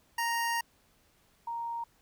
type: tone pair in turn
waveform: 25% pulse / sine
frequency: 932.3 / 932.3 Hz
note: A#5 / A#5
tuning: 0 / 0 cents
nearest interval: unison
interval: 0 cents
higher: neither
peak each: -25 / -33 dBFS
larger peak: first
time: 0.18-0.61 / 1.47-1.84 s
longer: first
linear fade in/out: 5 ms
effects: pink hiss -67 dBFS RMS until 2.01 s